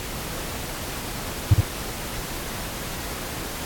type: tone with echo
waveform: triangle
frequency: 100.8 Hz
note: G2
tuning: 49 cents sharp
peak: -7 dBFS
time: 1.51-1.54 s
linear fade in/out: 5 ms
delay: 68 ms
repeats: 1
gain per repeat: -3 dB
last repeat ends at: 1.608 s
effects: pink hiss -32 dBFS RMS until 3.65 s + AAC 64 kbps